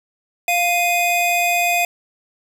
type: tone pair together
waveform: square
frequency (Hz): 698.5 / 2489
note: F5 / D#7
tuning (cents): 0 / 0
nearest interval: octave + minor seventh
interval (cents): 2200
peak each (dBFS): -19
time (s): 0.48-1.85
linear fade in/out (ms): 2
effects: none